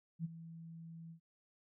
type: tone with ADSR envelope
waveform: sine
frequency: 164.81 Hz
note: E3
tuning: in tune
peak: -34 dBFS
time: 0.19-1.2 s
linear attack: 56 ms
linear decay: 22 ms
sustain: -14 dB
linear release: 93 ms
effects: none